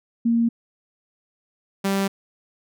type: tone pair in turn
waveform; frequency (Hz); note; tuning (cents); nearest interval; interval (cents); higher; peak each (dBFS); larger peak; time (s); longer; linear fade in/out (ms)
sine / sawtooth; 232.3 / 195.85; A#3 / G3; -6 / -1; minor third; 295; first; -16; neither; 0.25-0.49 / 1.84-2.08; neither; 10
effects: none